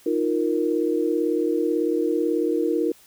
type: chord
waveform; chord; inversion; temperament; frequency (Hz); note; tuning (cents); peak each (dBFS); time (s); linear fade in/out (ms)
sine; Eb suspended second; none; equal; 311.1 / 349.2 / 466.2; Eb4 / F4 / Bb4; 0 / 0 / 0; -24; 0.06-2.92; 5
effects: white hiss -53 dBFS RMS until 3.06 s